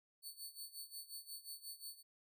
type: tone with tremolo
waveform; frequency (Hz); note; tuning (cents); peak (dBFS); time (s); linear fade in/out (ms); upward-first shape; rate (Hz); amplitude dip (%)
15% pulse; 4463; C#8; +11; -39; 0.22-2.03; 50; sine; 5.6; 85
effects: none